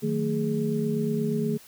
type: tone cluster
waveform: sine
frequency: 154.8 / 183.2 / 223.3 / 417.7 Hz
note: D#3 / F#3 / A3 / G#4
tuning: -9 / -17 / +26 / +10 cents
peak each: -29 / -34 / -27 / -29 dBFS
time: 0.02-1.58 s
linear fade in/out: 20 ms
effects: white hiss -51 dBFS RMS until 1.67 s